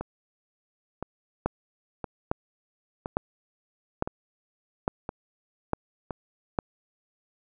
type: two click trains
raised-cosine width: 1 ms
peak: -10 / -18 dBFS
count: 7 / 7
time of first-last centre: 1.46-6.588 / 0.01-6.108 s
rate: 1.17 / 0.984 Hz
effects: none